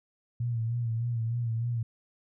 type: tone with vibrato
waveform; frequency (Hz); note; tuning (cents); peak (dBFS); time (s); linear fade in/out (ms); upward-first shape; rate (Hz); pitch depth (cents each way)
sine; 116.54; A#2; 0; -27; 0.4-1.83; 5; sine; 3.3; 58
effects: none